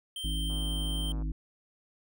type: tone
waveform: square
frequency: 3136 Hz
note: G7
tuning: in tune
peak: -36 dBFS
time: 0.16-1.12 s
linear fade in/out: 2 ms
type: harmonic tone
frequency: 51.91 Hz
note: G#1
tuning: in tune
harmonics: 1 / 3 / 5 / 6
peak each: -30 / -39 / -43 / -45 dBFS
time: 0.24-1.32 s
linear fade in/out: 5 ms
type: click train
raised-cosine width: 1 ms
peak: -36 dBFS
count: 87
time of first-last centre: 0.5-1.223 s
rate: 119 Hz
effects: none